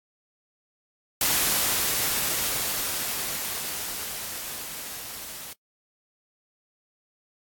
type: noise with level ramp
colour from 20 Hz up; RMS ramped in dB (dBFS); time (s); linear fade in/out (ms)
white; -22 to -39; 1.21-5.53; 2
effects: noise-tail reverb RT60 0.1 s tail -26 dB re dry + AAC 64 kbps